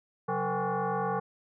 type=tone with frequency modulation; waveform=sine; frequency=183.5 Hz; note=F#3; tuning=14 cents flat; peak=-27 dBFS; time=0.28-1.2 s; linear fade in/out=10 ms; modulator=318 Hz; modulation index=3.3; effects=none